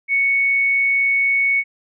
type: tone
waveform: sine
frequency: 2219 Hz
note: C#7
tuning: 1 cent sharp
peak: -14 dBFS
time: 0.08-1.64 s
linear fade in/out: 50 ms
effects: none